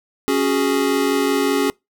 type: chord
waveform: square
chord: C# suspended fourth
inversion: none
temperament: equal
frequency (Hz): 277.2 / 370 / 415.3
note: C#4 / F#4 / G#4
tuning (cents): 0 / 0 / 0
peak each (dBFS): -20 / -23 / -21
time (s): 0.28-1.7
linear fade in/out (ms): 0
effects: noise-tail reverb RT60 0.2 s tail -26 dB re dry